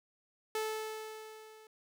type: tone with level ramp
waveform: sawtooth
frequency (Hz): 435.8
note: A4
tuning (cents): -17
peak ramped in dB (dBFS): -28 to -51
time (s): 0.55-1.67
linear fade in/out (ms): 2
effects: none